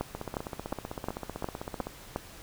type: two click trains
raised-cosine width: 1 ms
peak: -21 / -16 dBFS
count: 28 / 7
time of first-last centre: 0.15-1.87 / 0.01-2.161 s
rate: 15.7 / 2.79 Hz
effects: pink hiss -49 dBFS RMS until 2.42 s